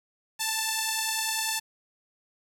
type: beating tone pair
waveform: 5% pulse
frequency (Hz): 880 / 890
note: A5 / A5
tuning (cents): 0 / +20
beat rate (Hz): 10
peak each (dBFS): -16 / -20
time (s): 0.39-1.6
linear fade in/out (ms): 20
effects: 9-bit